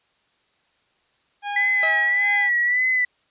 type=tone with tremolo; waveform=sawtooth; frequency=817 Hz; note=G#5; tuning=29 cents flat; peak=-21 dBFS; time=1.42-2.51 s; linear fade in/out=50 ms; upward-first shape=sine; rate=2.4 Hz; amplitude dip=75%
type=tone with vibrato; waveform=sine; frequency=1975.5 Hz; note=B6; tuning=in tune; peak=-17 dBFS; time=1.56-3.05 s; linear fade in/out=5 ms; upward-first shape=sine; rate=1.7 Hz; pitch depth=52 cents each way
type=tone with exponential decay; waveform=sawtooth; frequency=640 Hz; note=D#5; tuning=49 cents sharp; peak=-20 dBFS; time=1.83-2.34 s; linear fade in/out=1 ms; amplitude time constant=110 ms
effects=white hiss -65 dBFS RMS until 3.3 s + resampled to 8000 Hz